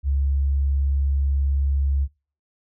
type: tone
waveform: sine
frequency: 69.3 Hz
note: C#2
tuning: in tune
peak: -18 dBFS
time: 0.03-2.08 s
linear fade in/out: 50 ms
effects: noise-tail reverb RT60 0.4 s tail -25 dB re dry